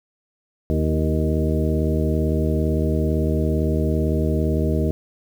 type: harmonic tone with a mistuned harmonic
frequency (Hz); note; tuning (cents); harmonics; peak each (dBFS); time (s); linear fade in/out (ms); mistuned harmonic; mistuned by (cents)
77.78; D#2; 0; 1 / 2 / 3 / 4 / 5 / 6 / 8; -21 / -24 / -26 / -27 / -28 / -29 / -30; 0.7-4.91; 0; 4; +34
effects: 8-bit